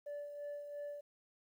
sine tone with tremolo, 581 Hz, D5, 19 cents flat, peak -38 dBFS, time 0.06-1.01 s, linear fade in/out 10 ms, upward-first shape sine, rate 2.9 Hz, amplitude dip 55%, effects tanh soft clip ceiling -40 dBFS + 12-bit

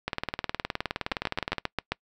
two click trains, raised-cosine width 0.3 ms, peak -10 / -12 dBFS, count 7 / 30, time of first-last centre 1.12-1.92 / 0.08-1.583 s, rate 7.5 / 19.3 Hz, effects noise-tail reverb RT60 0.1 s tail -25 dB re dry

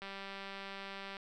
click train, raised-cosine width 0.3 ms, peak -29 dBFS, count 226, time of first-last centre 0.02-1.168 s, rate 196 Hz, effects none

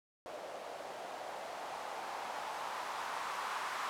violet noise with low-pass filter sweep, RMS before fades -42 dBFS, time 0.26-3.89 s, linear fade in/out 0 ms, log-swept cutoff 600 to 1100 Hz, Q 2.6, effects none

